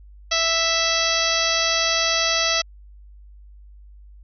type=harmonic tone; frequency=659.3 Hz; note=E5; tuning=in tune; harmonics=1 / 2 / 3 / 4 / 5 / 6 / 7 / 8 / 9; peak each=-27 / -27 / -27 / -27 / -27 / -27 / -27 / -27 / -27 dBFS; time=0.31-2.62 s; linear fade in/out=10 ms; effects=added 50 Hz sine -42 dBFS peak until 4.23 s